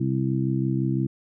harmonic tone, 65.9 Hz, C2, 13 cents sharp, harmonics 2 / 3 / 4 / 5, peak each -24 / -28 / -30 / -28 dBFS, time 0-1.07 s, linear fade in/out 10 ms, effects none

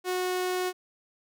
sawtooth tone, 365.7 Hz, F#4, 20 cents flat, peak -23 dBFS, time 0.04-0.73 s, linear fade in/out 50 ms, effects none

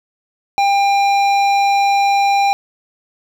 triangle tone with hard clipping, 798 Hz, G5, 31 cents sharp, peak -13 dBFS, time 0.58-2.53 s, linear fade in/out 0 ms, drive 16 dB, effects none

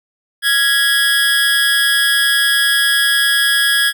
25% pulse tone with amplitude modulation, 1661.2 Hz, G#6, in tune, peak -5 dBFS, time 0.42-3.93 s, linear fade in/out 50 ms, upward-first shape sine, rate 270 Hz, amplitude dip 55%, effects none

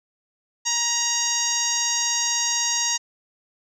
10% pulse tone with low-pass filter, 944 Hz, A#5, 22 cents sharp, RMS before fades -23 dBFS, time 0.65-2.98 s, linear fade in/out 20 ms, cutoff 6600 Hz, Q 7.6, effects none

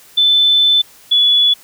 sine tone pair in turn, 3520 / 3418 Hz, A7 / G#7, 0 / +49 cents, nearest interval minor second, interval 51 cents, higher first, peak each -8 dBFS, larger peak neither, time 0.17-0.82 / 1.11-1.54 s, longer first, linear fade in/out 10 ms, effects white hiss -44 dBFS RMS until 1.63 s

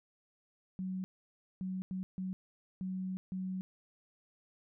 sine tone bursts at uneven times, 186.9 Hz, F#3, 18 cents sharp, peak -35 dBFS, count 6, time 0.79-1.04 / 1.61-1.82 / 1.91-2.03 / 2.18-2.33 / 2.81-3.17 / 3.32-3.61 s, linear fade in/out 0 ms, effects none

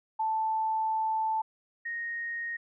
sine tone pair in turn, 880 / 1864.7 Hz, A5 / A#6, 0 / 0 cents, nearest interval octave + minor second, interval 1300 cents, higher second, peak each -26 / -32 dBFS, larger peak first, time 0.19-1.42 / 1.85-2.57 s, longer first, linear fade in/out 10 ms, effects none

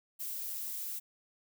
violet noise, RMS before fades -39 dBFS, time 0.19-1 s, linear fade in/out 20 ms, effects none

